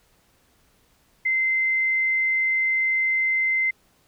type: tone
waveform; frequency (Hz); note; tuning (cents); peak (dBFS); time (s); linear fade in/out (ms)
sine; 2073; C7; -17; -19; 1.25-3.71; 10
effects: pink hiss -62 dBFS RMS until 4.07 s